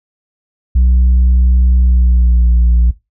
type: tone with pitch glide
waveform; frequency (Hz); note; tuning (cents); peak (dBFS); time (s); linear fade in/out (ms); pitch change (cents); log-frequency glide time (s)
sine; 62.1 to 59.09; B1 to A#1; +10 to +24; -4; 0.75-2.91; 10; -86; 1.83-2.49
effects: noise-tail reverb RT60 0.2 s tail -18 dB re dry + tanh soft clip ceiling -5 dBFS